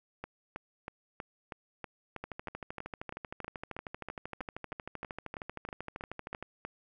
two click trains, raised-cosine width 0.5 ms, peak -24 / -24 dBFS, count 55 / 21, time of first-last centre 2.24-6.426 / 0.24-6.65 s, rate 12.9 / 3.12 Hz, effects none

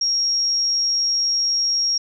sine tone, 5588 Hz, F8, in tune, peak -17 dBFS, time 0.01-1.98 s, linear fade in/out 5 ms, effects none

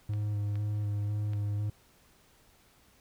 triangle tone with vibrato, 103.83 Hz, G#2, in tune, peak -27 dBFS, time 0.09-1.7 s, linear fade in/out 5 ms, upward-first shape square, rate 2 Hz, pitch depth 15 cents each way
clicks, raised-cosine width 0.3 ms, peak -34 dBFS, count 3, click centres 0.136 / 0.556 / 1.334 s
effects pink hiss -63 dBFS RMS until 3 s

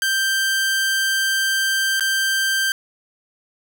sawtooth tone with dropouts, 1570 Hz, G6, 2 cents sharp, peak -14 dBFS, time 0.02-2.72 s, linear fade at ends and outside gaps 1 ms, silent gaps 1.997-2.007 s, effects none

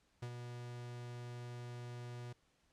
45% pulse tone with ADSR envelope, 121.3 Hz, B2, 31 cents flat, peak -40 dBFS, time 0.22-2.33 s, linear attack 8 ms, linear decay 67 ms, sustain -5 dB, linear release 8 ms, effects pink hiss -75 dBFS RMS until 2.72 s + low-pass 8000 Hz 12 dB/octave

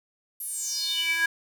square tone with high-pass filter sweep, 330.7 Hz, E4, 6 cents sharp, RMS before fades -28 dBFS, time 0.4-1.26 s, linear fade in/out 5 ms, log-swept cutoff 12000 to 1600 Hz, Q 7.1, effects none

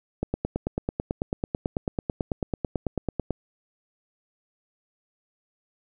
click train, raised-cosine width 2 ms, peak -12 dBFS, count 29, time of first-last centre 0.23-3.307 s, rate 9.1 Hz, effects none

